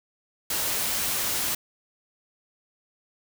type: noise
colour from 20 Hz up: white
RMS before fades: -27 dBFS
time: 0.5-1.55 s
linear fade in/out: 5 ms
effects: none